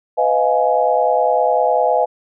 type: chord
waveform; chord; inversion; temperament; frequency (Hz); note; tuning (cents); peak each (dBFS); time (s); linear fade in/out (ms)
sine; F half-diminished seventh; second; just; 502.9 / 628.6 / 698.5 / 838.1; Cb5 / Eb5 / F5 / Ab5; +31 / +18 / 0 / +16; -18; 0.17-2.06; 20
effects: none